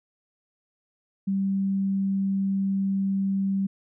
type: tone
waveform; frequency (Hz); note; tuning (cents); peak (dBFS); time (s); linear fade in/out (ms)
sine; 194.8; G3; -11; -22; 1.27-3.67; 10
effects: none